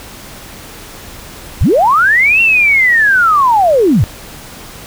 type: linear two-way sweep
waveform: sine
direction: up then down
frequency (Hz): 38.89 to 2745 to 75.3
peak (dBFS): -6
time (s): 1.61-4.04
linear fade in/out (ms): 0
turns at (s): 2.41
effects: pink hiss -32 dBFS RMS until 4.86 s